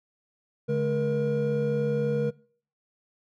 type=tone cluster; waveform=triangle; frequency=144.1 / 212.6 / 475.9 Hz; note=D3 / G#3 / A#4; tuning=-33 / +41 / +36 cents; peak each=-26 / -29 / -24 dBFS; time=0.68-2.31 s; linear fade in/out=20 ms; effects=noise-tail reverb RT60 0.5 s tail -23 dB re dry